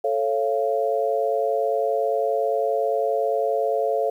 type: chord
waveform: sine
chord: A augmented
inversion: none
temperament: just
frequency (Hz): 440 / 550 / 687.5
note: A4 / C#5 / E#5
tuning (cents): 0 / -14 / -27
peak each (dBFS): -24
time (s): 0.04-4.1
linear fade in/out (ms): 5
effects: 9-bit